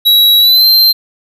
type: tone with pitch glide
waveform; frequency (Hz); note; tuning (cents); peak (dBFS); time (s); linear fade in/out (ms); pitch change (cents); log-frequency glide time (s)
square; 3882 to 4137; B7 to C8; -31 to -20; -5; 0.05-0.93; 20; +111; 0.39-0.66
effects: none